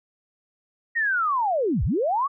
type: linear two-way sweep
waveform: sine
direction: down then up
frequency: 1896 to 44.16 to 1170 Hz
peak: -20 dBFS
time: 0.95-2.28 s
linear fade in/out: 20 ms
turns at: 1.84 s
effects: none